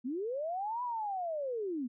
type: linear two-way sweep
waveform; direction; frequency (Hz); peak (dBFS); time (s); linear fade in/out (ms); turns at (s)
sine; up then down; 228.8 to 1000 to 228.8; -33; 0.04-1.88; 20; 0.83
effects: none